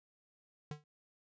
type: tone with exponential decay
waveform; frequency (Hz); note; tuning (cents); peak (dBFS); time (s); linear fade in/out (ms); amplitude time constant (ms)
square; 149.6; D3; +32; -38; 0.71-0.84; 2; 28
effects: resampled to 16000 Hz